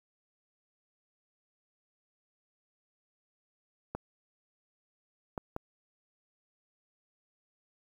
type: clicks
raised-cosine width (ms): 1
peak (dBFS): -21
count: 3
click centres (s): 3.95 / 5.378 / 5.564
effects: 9-bit